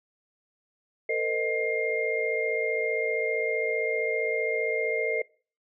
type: tone cluster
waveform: sine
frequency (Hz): 451.7 / 507 / 620 / 2117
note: A4 / B4 / D#5 / C7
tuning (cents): +45 / +45 / -6 / +20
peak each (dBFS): -28 / -33 / -32 / -29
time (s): 1.09-5.22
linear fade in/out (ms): 5
effects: noise-tail reverb RT60 0.4 s tail -23 dB re dry